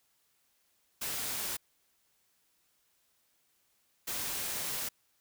white noise bursts at uneven times, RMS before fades -36 dBFS, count 2, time 1.01-1.57 / 4.07-4.89 s, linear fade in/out 10 ms, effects white hiss -73 dBFS RMS until 5.2 s

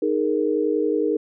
sine chord, D# suspended fourth, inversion none, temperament equal with one note detuned, 309.9 / 415.3 / 466.2 Hz, D#4 / G#4 / A#4, -7 / 0 / 0 cents, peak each -23 dBFS, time 0.02-1.17 s, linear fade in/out 5 ms, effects none

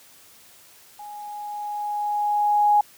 sine tone with level ramp, 830.6 Hz, G#5, in tune, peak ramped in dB -36 to -13 dBFS, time 0.99-2.81 s, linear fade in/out 5 ms, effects white hiss -51 dBFS RMS until 2.97 s + high-pass 60 Hz 12 dB/octave

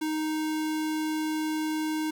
square tone, 311.1 Hz, D#4, in tune, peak -28 dBFS, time 0.01-2.11 s, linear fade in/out 10 ms, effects 9-bit

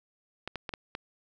clicks, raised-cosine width 0.3 ms, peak -19 dBFS, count 5, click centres 0.476 / 0.557 / 0.692 / 0.738 / 0.951 s, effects none

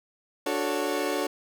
30% pulse chord, D major seventh, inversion none, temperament equal with one note detuned, 293.7 / 367 / 440 / 554.4 Hz, D4 / F#4 / A4 / C#5, 0 / -14 / 0 / 0 cents, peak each -29 dBFS, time 0.46-1.27 s, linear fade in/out 5 ms, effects none

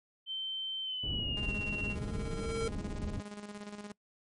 sine tone with pitch glide, 3100 to 2746 Hz, G7 to F7, -20 to -30 cents, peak -34 dBFS, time 0.26-1.96 s, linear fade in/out 50 ms, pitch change -210 cents, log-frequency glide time 0.83-1.52 s
pink low-pass noise, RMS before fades -38 dBFS, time 1.03-3.21 s, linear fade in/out 5 ms, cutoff 280 Hz, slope 12 dB/octave
square tone with exponential growth, 453.6 Hz, A#4, 47 cents flat, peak -31 dBFS, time 1.34-2.68 s, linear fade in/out 2 ms, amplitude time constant 290 ms
sawtooth tone with tremolo, 206.5 Hz, G#3, 10 cents flat, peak -37 dBFS, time 1.37-3.92 s, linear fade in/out 2 ms, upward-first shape square, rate 17 Hz, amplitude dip 55%
effects noise-tail reverb RT60 0.1 s tail -23 dB re dry + MP3 48 kbps

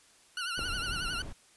20% pulse tone with vibrato, 1427 Hz, F6, 37 cents sharp, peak -28 dBFS, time 0.37-1.22 s, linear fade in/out 2 ms, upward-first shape triangle, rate 11 Hz, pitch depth 110 cents each way
brown noise, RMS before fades -40 dBFS, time 0.57-1.33 s, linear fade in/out 10 ms
click, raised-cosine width 2 ms, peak -24 dBFS, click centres 0.592 s
effects white hiss -61 dBFS RMS until 1.56 s + resampled to 24000 Hz

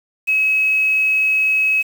sine tone with quantisation, 2562 Hz, E7, 50 cents flat, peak -13 dBFS, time 0.27-1.83 s, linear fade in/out 20 ms, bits 6, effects none

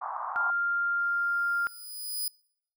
white band-pass noise, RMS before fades -35 dBFS, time 0.01-0.51 s, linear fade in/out 10 ms, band 760 to 1200 Hz, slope 48 dB/octave
sine tone, 1396.9 Hz, F6, in tune, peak -25 dBFS, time 0.36-1.67 s, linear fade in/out 0 ms
5% pulse tone with exponential growth, 4978 Hz, D#8, in tune, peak -21 dBFS, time 0.99-2.28 s, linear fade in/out 2 ms, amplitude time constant 280 ms
effects noise-tail reverb RT60 0.7 s tail -26 dB re dry

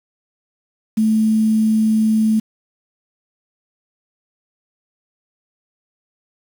sine tone with quantisation, 218.6 Hz, A3, 11 cents flat, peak -12 dBFS, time 0.97-2.4 s, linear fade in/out 10 ms, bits 6, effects none

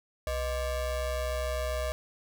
square ring-modulated tone, 278.4 Hz, C#4, 8 cents sharp, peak -27 dBFS, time 0.27-1.92 s, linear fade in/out 0 ms, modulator 342 Hz, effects none

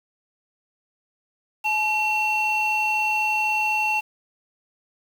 sine tone pair together, 856 / 2718 Hz, A5 / F7, -48 / -48 cents, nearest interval octave + minor sixth, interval 2000 cents, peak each -22 / -20 dBFS, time 1.64-4.01 s, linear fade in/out 20 ms, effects tanh soft clip ceiling -16 dBFS + 7-bit

